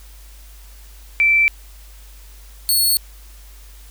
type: tone pair in turn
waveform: sine / 10% pulse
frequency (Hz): 2333 / 4385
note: D7 / C#8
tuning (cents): -12 / -20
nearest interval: major seventh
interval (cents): 1092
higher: second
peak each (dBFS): -11 / -7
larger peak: second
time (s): 1.2-1.48 / 2.69-2.97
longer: neither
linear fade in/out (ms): 0
effects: added 50 Hz sine -39 dBFS peak until 3.9 s + white hiss -48 dBFS RMS until 3.9 s